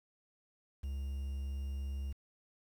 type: tone with quantisation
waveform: triangle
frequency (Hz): 68.6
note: C#2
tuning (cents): -17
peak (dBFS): -34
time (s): 0.83-2.13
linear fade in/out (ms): 10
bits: 10
effects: none